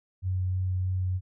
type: tone with vibrato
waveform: sine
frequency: 92.5 Hz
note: F#2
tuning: in tune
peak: -25 dBFS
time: 0.22-1.21 s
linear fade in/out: 50 ms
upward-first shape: sine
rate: 3.2 Hz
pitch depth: 9 cents each way
effects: none